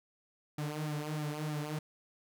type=tone with flanger; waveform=sawtooth; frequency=151 Hz; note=D3; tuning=48 cents sharp; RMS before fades=-37 dBFS; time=0.58-1.79 s; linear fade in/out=5 ms; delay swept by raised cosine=1.9 to 6.1 ms; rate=3.2 Hz; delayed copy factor=-0.8; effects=none